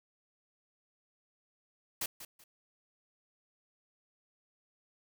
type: noise with echo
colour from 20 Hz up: white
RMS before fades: -35 dBFS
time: 2.01-2.06 s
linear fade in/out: 5 ms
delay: 190 ms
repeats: 2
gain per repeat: -12 dB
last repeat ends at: 2.44 s
effects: none